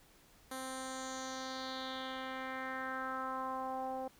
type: tone with low-pass filter sweep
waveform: 10% pulse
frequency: 261.6 Hz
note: C4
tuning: in tune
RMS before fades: -41 dBFS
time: 0.51-4.08 s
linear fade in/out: 5 ms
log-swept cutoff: 11000 to 660 Hz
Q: 3.1
effects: pink hiss -64 dBFS RMS until 4.19 s